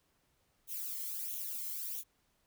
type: noise with flanger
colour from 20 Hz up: violet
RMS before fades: -40 dBFS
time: 0.67-2.04 s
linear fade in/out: 50 ms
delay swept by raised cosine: 0.3 to 0.98 ms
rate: 1.5 Hz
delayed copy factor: +0.65
effects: pink hiss -75 dBFS RMS until 2.46 s